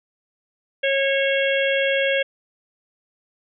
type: harmonic tone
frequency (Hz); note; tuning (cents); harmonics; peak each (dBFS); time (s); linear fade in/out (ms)
547; C#5; -23; 1 / 3 / 4 / 5 / 6; -20 / -25 / -26 / -27 / -28; 0.83-2.23; 10
effects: none